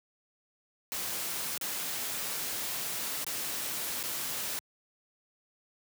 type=noise with dropouts; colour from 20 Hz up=white; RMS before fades=-35 dBFS; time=0.92-4.59 s; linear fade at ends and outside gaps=0 ms; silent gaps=1.577-1.612 / 3.244-3.266 / 4.029-4.037 s; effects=high-pass 100 Hz 12 dB/octave